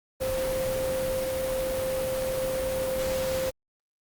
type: tone in noise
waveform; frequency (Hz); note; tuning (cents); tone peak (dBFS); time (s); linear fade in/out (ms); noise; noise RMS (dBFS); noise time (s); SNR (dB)
sine; 523.3; C5; 0; -26; 0.2-3.51; 20; pink; -34; 0.2-3.51; +5
effects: Opus 32 kbps